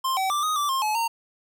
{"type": "tone with pitch steps", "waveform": "square", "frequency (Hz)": [1052, 764, 1178, 1248, 1167, 1063, 855, 920], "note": ["C6", "G5", "D6", "D#6", "D6", "C6", "A5", "A#5"], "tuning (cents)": [9, -45, 5, 5, -11, 27, -50, -23], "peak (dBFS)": -23, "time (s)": [0.04, 1.08], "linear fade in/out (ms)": 10, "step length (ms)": 130, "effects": []}